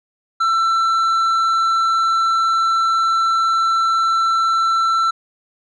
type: tone with tanh clipping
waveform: sine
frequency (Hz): 1339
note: E6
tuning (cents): +27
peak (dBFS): -15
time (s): 0.4-5.11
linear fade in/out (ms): 10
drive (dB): 7
effects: none